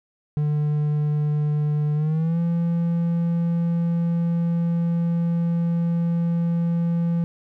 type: tone with pitch glide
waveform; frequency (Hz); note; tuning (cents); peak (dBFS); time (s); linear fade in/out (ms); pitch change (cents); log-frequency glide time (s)
triangle; 149.2 to 169.42; D3 to E3; +28 to +48; -17; 0.37-7.24; 0; +220; 1.94-2.39
effects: none